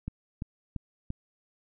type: click train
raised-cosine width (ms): 5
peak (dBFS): -21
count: 4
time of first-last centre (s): 0.08-1.104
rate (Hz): 2.93
effects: none